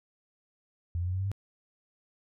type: tone with pitch steps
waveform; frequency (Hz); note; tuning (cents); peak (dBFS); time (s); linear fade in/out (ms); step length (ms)
sine; 85.9 / 88.42 / 91.01 / 93.67 / 96.42 / 99.24; F2 / F2 / F#2 / F#2 / G2 / G2; -28 / +22 / -28 / +22 / -28 / +22; -28; 0.95-1.316; 0; 61
effects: none